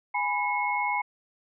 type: tone cluster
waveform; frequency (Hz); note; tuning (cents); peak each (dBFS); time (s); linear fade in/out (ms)
sine; 828 / 988 / 2175; G#5 / B5 / C#7; -5 / 0 / -33; -29; 0.14-1.02; 10
effects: none